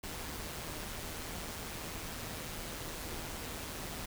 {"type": "noise with amplitude modulation", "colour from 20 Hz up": "pink", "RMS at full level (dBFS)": -40, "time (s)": [0.03, 4.06], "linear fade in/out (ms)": 10, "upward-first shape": "sine", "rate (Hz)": 159, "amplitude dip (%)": 45, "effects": []}